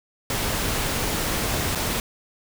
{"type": "noise with dropouts", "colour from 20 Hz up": "pink", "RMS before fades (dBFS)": -25, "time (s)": [0.3, 2], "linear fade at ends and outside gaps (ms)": 1, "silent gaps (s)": [1.75, 1.756], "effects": []}